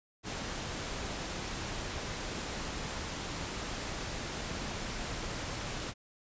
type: noise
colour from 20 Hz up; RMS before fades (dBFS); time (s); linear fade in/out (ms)
pink; -38; 0.23-5.94; 50
effects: resampled to 16000 Hz